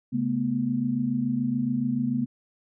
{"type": "tone cluster", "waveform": "sine", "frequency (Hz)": [135.6, 217, 244], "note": ["C#3", "A3", "B3"], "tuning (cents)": [-38, -24, -21], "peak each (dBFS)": [-31, -29, -25], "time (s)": [0.12, 2.26], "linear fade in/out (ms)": 20, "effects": []}